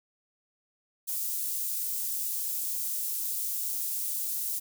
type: high-pass noise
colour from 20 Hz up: white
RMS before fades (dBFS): -32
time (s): 1.07-4.6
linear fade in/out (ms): 20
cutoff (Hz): 8600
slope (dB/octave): 12
effects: none